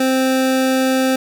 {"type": "tone", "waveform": "25% pulse", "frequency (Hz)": 261.6, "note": "C4", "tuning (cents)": 0, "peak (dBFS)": -10, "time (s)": [0, 1.16], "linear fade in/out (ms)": 5, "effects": []}